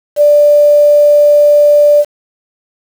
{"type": "tone with quantisation", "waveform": "sine", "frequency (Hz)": 587.3, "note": "D5", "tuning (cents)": 0, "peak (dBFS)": -3, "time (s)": [0.16, 2.05], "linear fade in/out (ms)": 50, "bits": 5, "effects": []}